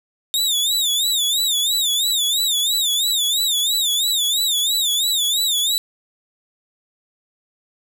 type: tone with vibrato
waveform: sawtooth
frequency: 3654 Hz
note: A#7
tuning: 35 cents flat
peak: -14 dBFS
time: 0.34-5.78 s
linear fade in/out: 0 ms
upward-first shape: sine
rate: 3 Hz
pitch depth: 140 cents each way
effects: none